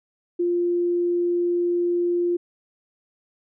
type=tone; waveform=sine; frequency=349.2 Hz; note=F4; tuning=in tune; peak=-19 dBFS; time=0.39-2.37 s; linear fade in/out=10 ms; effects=none